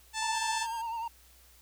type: harmonic tone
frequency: 880 Hz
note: A5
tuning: in tune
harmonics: 1 / 2 / 3 / 4 / 5 / 6 / 7 / 8 / 9 / 10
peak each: -35 / -38 / -40 / -41 / -42 / -43 / -43 / -44 / -45 / -45 dBFS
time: 0.13-0.67 s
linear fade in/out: 50 ms
type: tone with vibrato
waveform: triangle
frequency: 915 Hz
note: A#5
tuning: 32 cents flat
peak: -31 dBFS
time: 0.22-1.08 s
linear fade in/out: 5 ms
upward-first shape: sine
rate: 10 Hz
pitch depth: 52 cents each way
type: tone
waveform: 10% pulse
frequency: 1607 Hz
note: G6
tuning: 43 cents sharp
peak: -37 dBFS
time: 0.34-0.82 s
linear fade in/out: 10 ms
effects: added 60 Hz sine -60 dBFS peak until 1.61 s + white hiss -60 dBFS RMS until 1.61 s